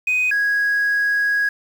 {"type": "tone pair in turn", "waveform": "sine", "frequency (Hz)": [2500, 1655.8], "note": ["D#7", "G#6"], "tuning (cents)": [8, -6], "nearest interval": "perfect fifth", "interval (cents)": 714, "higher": "first", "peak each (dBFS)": -14, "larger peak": "neither", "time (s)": [[0.07, 0.31], [0.31, 1.49]], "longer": "second", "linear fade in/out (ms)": 5, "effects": ["tanh soft clip ceiling -14 dBFS", "7-bit"]}